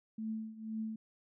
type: tone with tremolo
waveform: sine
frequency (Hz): 220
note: A3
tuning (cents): 0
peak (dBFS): -34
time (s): 0.18-0.96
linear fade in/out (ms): 5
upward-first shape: triangle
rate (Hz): 2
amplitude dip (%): 85
effects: none